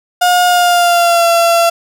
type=tone with pitch glide; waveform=35% pulse; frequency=716 to 678.6 Hz; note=F5 to F5; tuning=+43 to -50 cents; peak=-6 dBFS; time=0.21-1.7 s; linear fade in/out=10 ms; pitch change=-93 cents; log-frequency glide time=0.46-1.27 s; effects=none